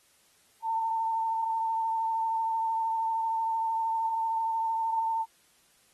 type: tone with vibrato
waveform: sine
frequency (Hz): 900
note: A5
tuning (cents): +39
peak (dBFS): -26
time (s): 0.62-5.26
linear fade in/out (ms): 50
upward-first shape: triangle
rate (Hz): 13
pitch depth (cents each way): 23
effects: white hiss -64 dBFS RMS until 5.93 s + AAC 32 kbps